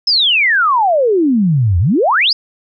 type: exponential two-way sweep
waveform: sine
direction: down then up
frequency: 5300 to 81.7 to 5300 Hz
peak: -9 dBFS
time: 0.07-2.33 s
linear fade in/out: 5 ms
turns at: 1.79 s
effects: none

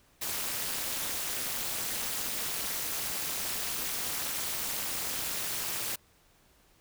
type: noise with amplitude modulation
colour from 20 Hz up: white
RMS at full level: -30 dBFS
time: 0.21-5.96 s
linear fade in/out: 10 ms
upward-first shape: sine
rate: 251 Hz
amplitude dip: 90%
effects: pink hiss -64 dBFS RMS until 6.8 s

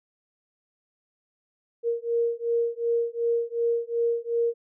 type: beating tone pair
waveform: sine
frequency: 466.2 / 468.9 Hz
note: A#4 / A#4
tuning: 0 / +10 cents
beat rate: 2.7 Hz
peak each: -26 dBFS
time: 1.83-4.54 s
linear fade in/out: 50 ms
effects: none

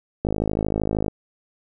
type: click train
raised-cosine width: 2 ms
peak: -9 dBFS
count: 45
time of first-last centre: 0.25-1.082 s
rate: 52.9 Hz
effects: none

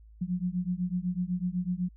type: beating tone pair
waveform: sine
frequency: 176 / 184 Hz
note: F3 / F#3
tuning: +14 / -9 cents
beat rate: 8 Hz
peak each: -31 dBFS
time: 0.21-1.89 s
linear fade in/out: 10 ms
effects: added 54 Hz sine -50 dBFS peak until 1.96 s

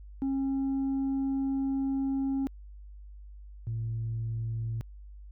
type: tone pair in turn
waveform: sine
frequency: 270.8 / 113.86 Hz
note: C#4 / A#2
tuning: -40 / -40 cents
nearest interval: octave + minor third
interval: 1500 cents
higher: first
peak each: -24 / -29 dBFS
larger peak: first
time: 0.22-2.47 / 3.67-4.81 s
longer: first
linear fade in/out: 0 ms
effects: tanh soft clip ceiling -26 dBFS + added 50 Hz sine -44 dBFS peak until 5.31 s

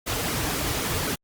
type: noise with flanger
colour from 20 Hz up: pink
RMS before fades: -27 dBFS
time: 0.06-1.16 s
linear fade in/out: 20 ms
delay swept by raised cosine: 1.1 to 5.6 ms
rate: 3.9 Hz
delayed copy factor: -0.9
effects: Opus 48 kbps

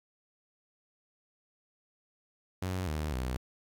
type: tone with pitch steps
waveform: sawtooth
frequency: 92.6 / 76.53 / 63.25 Hz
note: F#2 / D#2 / B1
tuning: +2 / -28 / +42 cents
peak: -28 dBFS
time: 2.62-3.37 s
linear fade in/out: 5 ms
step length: 250 ms
effects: 11-bit

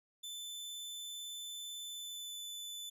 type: tone with pitch glide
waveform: sawtooth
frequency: 3522 to 3500 Hz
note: A7 to A7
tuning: +1 to -10 cents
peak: -40 dBFS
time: 0.23-2.9 s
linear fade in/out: 10 ms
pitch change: -11 cents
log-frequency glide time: 1.82-2.4 s
effects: none

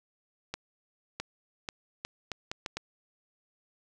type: accelerating click train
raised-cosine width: 0.2 ms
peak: -17 dBFS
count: 8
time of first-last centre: 0.54-2.77 s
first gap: 660 ms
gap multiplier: 0.74
effects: none

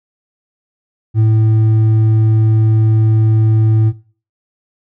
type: tone with hard clipping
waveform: sine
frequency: 110 Hz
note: A2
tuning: in tune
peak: -9 dBFS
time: 1.14-3.93 s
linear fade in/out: 50 ms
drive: 4 dB
effects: noise-tail reverb RT60 0.4 s tail -19 dB re dry

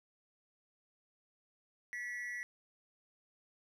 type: tone with amplitude modulation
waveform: triangle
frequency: 1947 Hz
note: B6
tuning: 25 cents flat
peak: -34 dBFS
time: 1.93-2.43 s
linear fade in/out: 0 ms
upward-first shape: sine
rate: 215 Hz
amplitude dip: 75%
effects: none

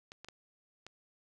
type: clicks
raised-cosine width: 0.2 ms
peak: -30 dBFS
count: 4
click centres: 0.119 / 0.246 / 0.286 / 0.866 s
effects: none

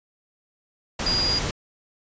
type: tone in noise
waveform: sine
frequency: 4851 Hz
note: D#8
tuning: 45 cents flat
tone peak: -21 dBFS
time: 1.06-1.39 s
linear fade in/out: 5 ms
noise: pink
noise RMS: -27 dBFS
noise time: 0.99-1.51 s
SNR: +3 dB
effects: resampled to 16000 Hz

